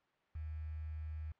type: tone with quantisation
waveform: sine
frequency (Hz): 77.78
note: D#2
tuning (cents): 0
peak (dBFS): -40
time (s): 0.35-1.32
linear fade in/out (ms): 5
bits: 10
effects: white hiss -74 dBFS RMS until 1.39 s + low-pass 2000 Hz 12 dB/octave